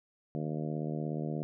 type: harmonic tone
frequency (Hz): 76.8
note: D#2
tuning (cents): -22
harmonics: 2 / 3 / 4 / 5 / 6 / 7 / 8 / 9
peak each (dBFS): -35 / -39 / -41 / -43 / -45 / -46 / -47 / -48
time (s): 0.35-1.43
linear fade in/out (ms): 0
effects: none